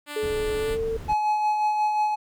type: tone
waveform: 5% pulse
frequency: 293.7 Hz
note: D4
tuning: in tune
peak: -22 dBFS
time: 0.06-0.78 s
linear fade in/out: 50 ms
type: tone with pitch glide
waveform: sine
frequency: 429.4 to 449.7 Hz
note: A4 to A4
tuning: -42 to +38 cents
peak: -24 dBFS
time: 0.16-0.97 s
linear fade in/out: 5 ms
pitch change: +80 cents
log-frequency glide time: 0.56-0.76 s
type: noise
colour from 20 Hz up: brown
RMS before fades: -35 dBFS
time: 0.22-1.14 s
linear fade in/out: 10 ms
type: tone with tremolo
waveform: triangle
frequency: 848 Hz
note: G#5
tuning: 36 cents sharp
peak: -17 dBFS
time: 1.08-2.16 s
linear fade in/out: 20 ms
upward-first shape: sine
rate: 5.6 Hz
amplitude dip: 35%
effects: none